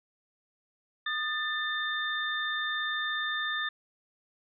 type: tone cluster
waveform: sine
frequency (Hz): 1232 / 1773 / 3610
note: D#6 / A6 / A7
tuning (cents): -17 / +13 / +44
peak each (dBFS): -36 / -31 / -35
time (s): 1.06-3.69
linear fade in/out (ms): 5
effects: none